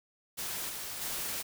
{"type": "noise with level steps", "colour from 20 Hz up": "white", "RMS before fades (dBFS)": [-37, -40, -36], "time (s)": [0.37, 1.43], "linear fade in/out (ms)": 20, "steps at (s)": [0.69, 1.01], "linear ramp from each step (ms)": 5, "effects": []}